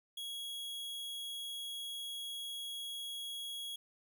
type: tone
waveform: 45% pulse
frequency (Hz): 3322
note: G#7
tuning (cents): 0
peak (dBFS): -40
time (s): 0.17-3.76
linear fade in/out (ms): 5
effects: none